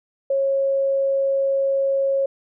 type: tone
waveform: sine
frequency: 546 Hz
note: C#5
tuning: 26 cents flat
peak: -17 dBFS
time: 0.3-2.26 s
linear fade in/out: 5 ms
effects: none